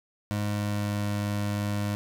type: tone with pitch glide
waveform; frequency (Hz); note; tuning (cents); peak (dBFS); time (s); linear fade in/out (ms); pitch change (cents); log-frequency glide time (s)
25% pulse; 103.83 to 102.87; G#2 to G#2; 0 to -16; -23; 0.31-1.95; 0; -16; 0.47-1.05
effects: none